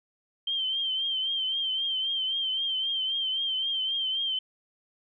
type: tone with vibrato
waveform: sine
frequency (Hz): 3136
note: G7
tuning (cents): 0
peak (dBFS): -26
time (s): 0.47-4.39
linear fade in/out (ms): 5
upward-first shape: triangle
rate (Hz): 3.8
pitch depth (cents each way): 63
effects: none